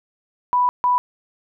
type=tone bursts at uneven times; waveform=sine; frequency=987.8 Hz; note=B5; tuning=in tune; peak=-14 dBFS; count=2; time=0.53-0.69 / 0.84-0.98 s; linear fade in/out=0 ms; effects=none